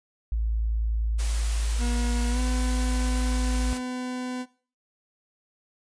sine tone, 55.2 Hz, A1, 6 cents sharp, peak -23 dBFS, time 0.32-3.73 s, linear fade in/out 0 ms
white noise, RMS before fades -36 dBFS, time 1.18-3.79 s, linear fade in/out 20 ms
40% pulse tone with pitch glide, 240.5 to 251.7 Hz, B3 to B3, -46 to +33 cents, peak -29 dBFS, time 1.78-4.46 s, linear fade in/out 50 ms, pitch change +79 cents, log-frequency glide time 2.3-2.4 s
effects noise-tail reverb RT60 0.4 s tail -18 dB re dry + resampled to 22050 Hz

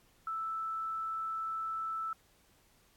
sine tone, 1318.5 Hz, E6, in tune, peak -34 dBFS, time 0.27-2.13 s, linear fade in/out 2 ms, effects pink hiss -67 dBFS RMS until 2.96 s + AAC 64 kbps

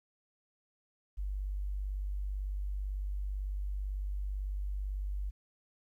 sine tone, 49 Hz, G1, in tune, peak -33 dBFS, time 1.17-5.31 s, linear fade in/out 20 ms, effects 12-bit

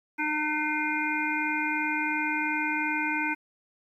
harmonic tone with a mistuned harmonic, 303.8 Hz, D#4, 41 cents flat, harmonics 1 / 3 / 5 / 7 / 8, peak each -32 / -32 / -32 / -32 / -32 dBFS, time 0.18-3.35 s, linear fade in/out 20 ms, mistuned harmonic 7, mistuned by -16 cents, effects 10-bit

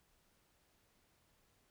silence, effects pink hiss -74 dBFS RMS until 1.7 s

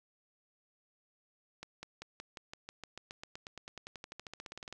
accelerating click train, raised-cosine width 0.2 ms, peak -27 dBFS, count 30, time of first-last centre 1.63-4.726 s, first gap 200 ms, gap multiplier 0.95, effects none

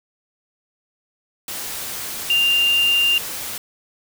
sine tone in noise, 2794 Hz, F7, in tune, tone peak -14 dBFS, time 2.3-3.18 s, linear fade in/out 2 ms, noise white, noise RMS -29 dBFS, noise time 1.48-3.58 s, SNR +12 dB, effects none

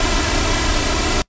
pink noise with comb filter, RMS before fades -17 dBFS, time 0-1.22 s, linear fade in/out 2 ms, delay 3 ms, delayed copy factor +0.65, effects noise-tail reverb RT60 0.1 s tail -24 dB re dry + resampled to 16000 Hz

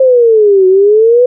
sine exponential two-way sweep, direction down then up, 534 to 369.2 to 504 Hz, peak -3 dBFS, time 0-1.26 s, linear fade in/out 5 ms, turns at 0.67 s, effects none

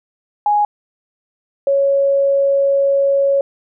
sine tone pair in turn, 830.6 / 554.4 Hz, G#5 / C#5, 0 / 0 cents, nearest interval perfect fifth, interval 700 cents, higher first, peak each -11 dBFS, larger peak neither, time 0.46-0.65 / 1.67-3.41 s, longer second, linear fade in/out 2 ms, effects none

